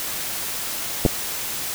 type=clicks; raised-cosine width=2 ms; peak=-3 dBFS; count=2; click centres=1.052 / 1.062 s; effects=white hiss -28 dBFS RMS until 1.74 s